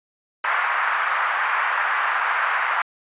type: band-pass noise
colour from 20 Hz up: pink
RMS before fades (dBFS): -22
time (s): 0.44-2.82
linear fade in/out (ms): 2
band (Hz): 1000 to 1900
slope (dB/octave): 24
effects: resampled to 8000 Hz